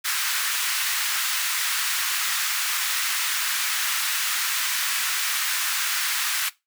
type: high-pass noise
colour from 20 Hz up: pink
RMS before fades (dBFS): -25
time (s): 0.04-6.5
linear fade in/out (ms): 20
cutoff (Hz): 1300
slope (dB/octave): 24
effects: noise-tail reverb RT60 0.2 s tail -19 dB re dry